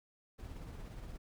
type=noise with tremolo; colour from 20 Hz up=brown; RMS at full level=-45 dBFS; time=0.38-1.18 s; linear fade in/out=20 ms; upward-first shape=triangle; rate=17 Hz; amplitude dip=40%; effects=none